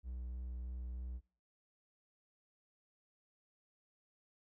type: tone with vibrato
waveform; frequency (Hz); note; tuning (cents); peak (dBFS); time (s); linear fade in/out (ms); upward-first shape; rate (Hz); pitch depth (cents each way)
triangle; 61.74; B1; 0; -39; 0.03-1.21; 50; sine; 3.2; 14
effects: noise-tail reverb RT60 0.5 s tail -25 dB re dry